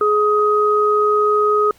sine tone pair together, 420.4 / 1256 Hz, G#4 / D#6, +21 / +16 cents, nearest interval octave + perfect fifth, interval 1895 cents, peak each -15 dBFS, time 0.01-1.71 s, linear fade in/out 2 ms, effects pink hiss -51 dBFS RMS until 1.78 s + Opus 32 kbps

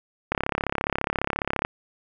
click train, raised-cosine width 0.5 ms, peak -8 dBFS, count 47, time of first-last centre 0.32-1.649 s, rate 34.6 Hz, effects none

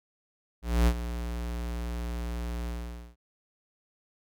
square tone with ADSR envelope, 59 Hz, A#1, 22 cents sharp, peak -19 dBFS, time 0.62-3.16 s, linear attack 250 ms, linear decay 62 ms, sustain -13 dB, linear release 490 ms, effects none

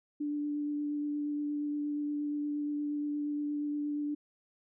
sine tone with vibrato, 293.7 Hz, D4, in tune, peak -31 dBFS, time 0.2-4.15 s, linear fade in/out 10 ms, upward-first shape sine, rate 8.5 Hz, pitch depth 10 cents each way, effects none

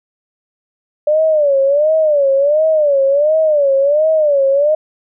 sine tone with vibrato, 587.3 Hz, D5, in tune, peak -9 dBFS, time 1.07-4.75 s, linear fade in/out 5 ms, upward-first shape sine, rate 1.4 Hz, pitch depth 140 cents each way, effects none

